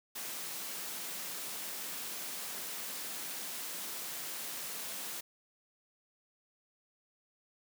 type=high-pass noise; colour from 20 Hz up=white; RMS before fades=-41 dBFS; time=0.15-5.21 s; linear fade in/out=10 ms; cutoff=150 Hz; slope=48 dB/octave; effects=none